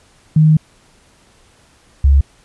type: tone pair in turn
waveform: sine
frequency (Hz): 155.56 / 69.29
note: D#3 / C#2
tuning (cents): 0 / 0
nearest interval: octave + major second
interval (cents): 1400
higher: first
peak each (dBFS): -6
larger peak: neither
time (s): 0.36-0.57 / 2.04-2.21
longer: first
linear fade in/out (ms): 5
effects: pink hiss -51 dBFS RMS until 2.44 s + resampled to 24000 Hz